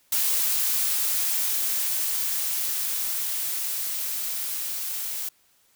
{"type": "noise with level ramp", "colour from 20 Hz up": "blue", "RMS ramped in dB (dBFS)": [-23, -31], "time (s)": [0.12, 5.29], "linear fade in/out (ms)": 5, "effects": ["white hiss -63 dBFS RMS until 5.75 s"]}